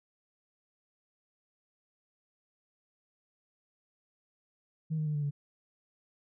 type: tone with pitch steps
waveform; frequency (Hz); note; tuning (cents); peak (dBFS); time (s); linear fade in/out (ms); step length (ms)
sine; 157.9 / 154.2 / 150.6 / 147.07 / 143.63; D#3 / D#3 / D3 / D3 / D3; +26 / -15 / +44 / +3 / -38; -28; 4.9-5.31; 20; 82
effects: tanh soft clip ceiling -25 dBFS